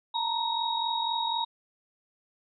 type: tone cluster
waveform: sine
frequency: 904 / 948 / 3778 Hz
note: A5 / A#5 / A#7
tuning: +47 / +29 / +22 cents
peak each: -31 dBFS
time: 0.14-1.45 s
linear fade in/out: 10 ms
effects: none